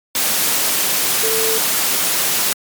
sine tone in noise, 445.5 Hz, A4, 22 cents sharp, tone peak -20 dBFS, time 1.23-1.58 s, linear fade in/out 2 ms, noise white, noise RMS -17 dBFS, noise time 0.15-2.53 s, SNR -6 dB, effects high-pass 150 Hz 12 dB/octave + MP3 96 kbps

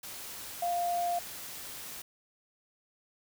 sine tone in noise, 698.5 Hz, F5, in tune, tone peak -28 dBFS, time 0.62-1.19 s, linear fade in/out 5 ms, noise white, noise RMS -43 dBFS, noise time 0.03-2.02 s, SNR +12 dB, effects none

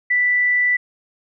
sine tone, 1975.5 Hz, B6, in tune, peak -14 dBFS, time 0.1-0.77 s, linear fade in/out 10 ms, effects none

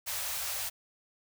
white band-stop noise, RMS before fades -35 dBFS, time 0.06-0.7 s, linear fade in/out 20 ms, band 120 to 510 Hz, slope 48 dB/octave, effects none

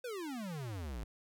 square exponential sweep, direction down, 518 to 50.6 Hz, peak -40 dBFS, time 0.04-1.04 s, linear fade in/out 5 ms, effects none

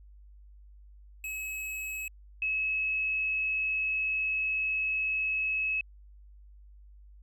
square / sine tone pair in turn, 2569 / 2578 Hz, E7 / E7, -45 / -39 cents, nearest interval unison, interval 6 cents, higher second, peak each -35 / -27 dBFS, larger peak second, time 1.24-2.08 / 2.42-5.81 s, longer second, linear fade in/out 2 ms, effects added 50 Hz sine -50 dBFS peak until 7.22 s

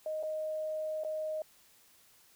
sine tone with dropouts, 622.3 Hz, D#5, in tune, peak -33 dBFS, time 0.06-1.42 s, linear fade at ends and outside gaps 2 ms, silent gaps 0.228-0.234 / 1.037-1.047 s, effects white hiss -63 dBFS RMS until 2.35 s

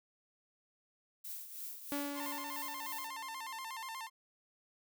violet noise with tremolo, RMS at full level -43 dBFS, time 1.24-3.08 s, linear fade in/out 10 ms, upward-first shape triangle, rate 3.1 Hz, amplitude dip 65%
sawtooth tone with exponential decay, 285.5 Hz, D4, 49 cents flat, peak -31 dBFS, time 1.92-3.67 s, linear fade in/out 0 ms, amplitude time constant 380 ms
sawtooth tone with vibrato, 972 Hz, B5, 28 cents flat, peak -38 dBFS, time 2.14-4.1 s, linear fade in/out 50 ms, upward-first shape square, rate 8.3 Hz, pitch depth 140 cents each way
effects none

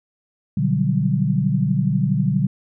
sine chord, G major seventh, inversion first, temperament just, 122.5 / 147 / 183.75 / 196 Hz, B2 / D3 / F#3 / G3, -14 / +2 / -12 / 0 cents, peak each -23 / -20 / -22 / -23 dBFS, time 0.57-2.47 s, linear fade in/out 5 ms, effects none

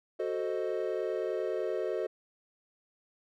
triangle chord, F# diminished seventh, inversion none, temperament equal, 370 / 440 / 523.3 / 622.3 Hz, F#4 / A4 / C5 / Eb5, 0 / 0 / 0 / 0 cents, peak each -33 / -33 / -35 / -35 dBFS, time 0.19-2.07 s, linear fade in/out 10 ms, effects none

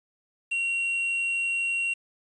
triangle tone with quantisation, 2746 Hz, F7, 30 cents flat, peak -23 dBFS, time 0.51-1.94 s, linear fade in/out 10 ms, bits 8, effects resampled to 22050 Hz

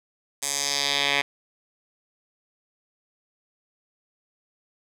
10% pulse tone with band-pass filter sweep, 141.4 Hz, C#3, 35 cents sharp, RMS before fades -25 dBFS, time 0.42-1.22 s, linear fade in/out 10 ms, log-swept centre 8300 to 2500 Hz, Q 1.9, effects none

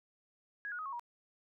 sine tone with pitch steps, 1661.2 / 1446.2 / 1259 / 1096 / 954.1 Hz, G#6 / F#6 / D#6 / C#6 / A#5, 0 / -40 / +20 / -20 / +40 cents, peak -38 dBFS, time 0.65-0.995 s, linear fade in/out 0 ms, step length 69 ms, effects none

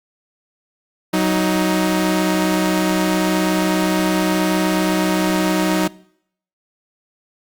sawtooth tone pair together, 186.1 / 313 Hz, F#3 / D#4, +10 / +10 cents, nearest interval major sixth, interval 900 cents, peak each -14 / -14 dBFS, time 1.13-5.88 s, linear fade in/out 10 ms, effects noise-tail reverb RT60 0.7 s tail -23 dB re dry + Opus 48 kbps

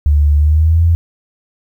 sine tone with pitch glide, 73.42 to 83.85 Hz, D2 to E2, 0 to +30 cents, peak -7 dBFS, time 0.06-0.95 s, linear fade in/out 0 ms, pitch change +230 cents, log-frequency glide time 0.37-0.83 s, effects 8-bit

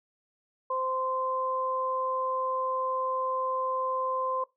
sine tone pair together, 519 / 1038 Hz, C5 / C6, -14 / -14 cents, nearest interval octave, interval 1200 cents, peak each -32 / -29 dBFS, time 0.7-4.44 s, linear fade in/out 5 ms, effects noise-tail reverb RT60 0.2 s tail -20 dB re dry

